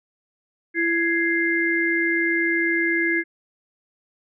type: tone cluster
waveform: sine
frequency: 335 / 1665 / 2093 Hz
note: E4 / G#6 / C7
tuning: +28 / +4 / 0 cents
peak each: -23 dBFS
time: 0.74-3.24 s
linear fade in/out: 50 ms
effects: none